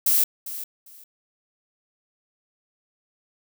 violet noise with echo, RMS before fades -19 dBFS, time 0.06-0.24 s, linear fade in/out 5 ms, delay 400 ms, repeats 2, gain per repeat -14 dB, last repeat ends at 1.04 s, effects none

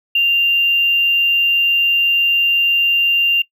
triangle tone with hard clipping, 2786 Hz, F7, 5 cents flat, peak -11 dBFS, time 0.15-3.42 s, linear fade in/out 5 ms, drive 3 dB, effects noise-tail reverb RT60 0.1 s tail -23 dB re dry

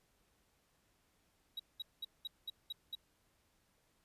triangle tone bursts, 3848 Hz, B7, 46 cents flat, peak -38 dBFS, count 7, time 1.57-2.952 s, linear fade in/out 5 ms, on 26 ms, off 200 ms, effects pink hiss -75 dBFS RMS until 4.04 s + resampled to 32000 Hz

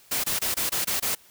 white noise bursts, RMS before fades -26 dBFS, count 7, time 0.11-1.152 s, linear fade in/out 10 ms, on 130 ms, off 22 ms, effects white hiss -55 dBFS RMS until 1.3 s

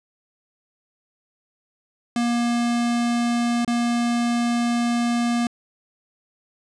square tone with dropouts, 237.5 Hz, A#3, 33 cents sharp, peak -20 dBFS, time 2.16-5.47 s, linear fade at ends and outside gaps 2 ms, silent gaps 3.648-3.677 s, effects resampled to 22050 Hz + 8-bit

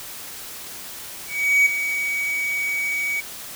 triangle tone with ADSR envelope, 2261 Hz, C#7, 34 cents sharp, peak -10 dBFS, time 1.27-3.21 s, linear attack 390 ms, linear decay 9 ms, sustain -10 dB, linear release 16 ms, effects white hiss -36 dBFS RMS until 3.55 s

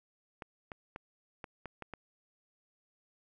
clicks, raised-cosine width 0.5 ms, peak -27 dBFS, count 7, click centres 0.422 / 0.718 / 0.961 / 1.442 / 1.657 / 1.823 / 1.937 s, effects none

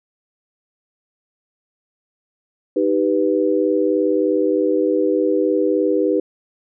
sine chord, Eb augmented, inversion none, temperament equal with one note detuned, 311.1 / 390.6 / 493.9 Hz, Eb4 / G4 / B4, 0 / -6 / 0 cents, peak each -19 dBFS, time 2.76-6.2 s, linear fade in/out 5 ms, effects none

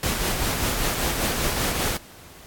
pink noise with tremolo, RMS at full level -23 dBFS, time 0.03-1.97 s, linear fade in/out 2 ms, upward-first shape sine, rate 5.1 Hz, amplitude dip 35%, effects pink hiss -46 dBFS RMS until 2.46 s + AAC 64 kbps

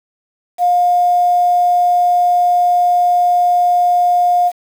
sine tone with quantisation, 710 Hz, F5, 28 cents sharp, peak -9 dBFS, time 0.58-4.52 s, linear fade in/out 50 ms, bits 6, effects none

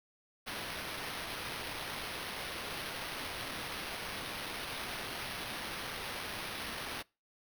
blue noise with sample-and-hold, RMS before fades -41 dBFS, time 0.46-7.03 s, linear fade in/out 20 ms, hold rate 7350 Hz, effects noise-tail reverb RT60 0.3 s tail -25 dB re dry

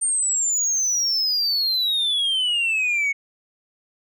sine exponential sweep, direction down, 8870 to 2200 Hz, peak -16 dBFS, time 0.01-3.13 s, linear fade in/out 20 ms, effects tanh soft clip ceiling -18 dBFS

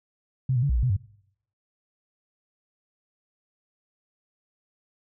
sine tone with pitch steps, 130.9 / 120.9 / 141.3 / 62 / 57.3 / 126.5 / 96.6 Hz, C3 / B2 / C#3 / B1 / A#1 / B2 / G2, +1 / -36 / +34 / +7 / -29 / +42 / -25 cents, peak -20 dBFS, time 0.49-0.966 s, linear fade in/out 5 ms, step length 68 ms, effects noise-tail reverb RT60 0.7 s tail -22 dB re dry

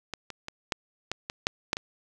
clicks, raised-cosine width 0.2 ms, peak -16 / -21 / -19 / -9 / -12 / -16 / -6 / -7 / -16 dBFS, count 9, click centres 0.137 / 0.303 / 0.484 / 0.722 / 1.116 / 1.299 / 1.469 / 1.731 / 1.769 s, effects none

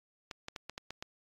clicks, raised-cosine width 0.2 ms, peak -23 dBFS, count 7, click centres 0.312 / 0.484 / 0.562 / 0.696 / 0.779 / 0.906 / 1.025 s, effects AAC 32 kbps

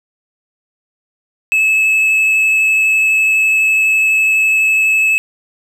triangle tone with vibrato, 2598 Hz, E7, 26 cents flat, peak -8 dBFS, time 1.52-5.18 s, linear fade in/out 0 ms, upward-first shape sine, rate 12 Hz, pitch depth 9 cents each way, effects none

